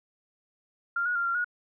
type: tone with pitch steps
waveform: sine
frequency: 1393 / 1453 / 1391 / 1379 / 1449 Hz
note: F6 / F#6 / F6 / F6 / F#6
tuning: -5 / -32 / -7 / -22 / -37 cents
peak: -25 dBFS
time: 0.96-1.445 s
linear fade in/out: 5 ms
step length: 97 ms
effects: none